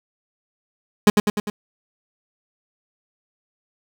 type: tone with echo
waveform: 30% pulse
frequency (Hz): 207.7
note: G#3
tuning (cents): 0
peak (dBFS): -6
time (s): 1.07-1.1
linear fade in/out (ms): 2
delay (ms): 100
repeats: 4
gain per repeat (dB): -4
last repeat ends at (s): 1.5
effects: none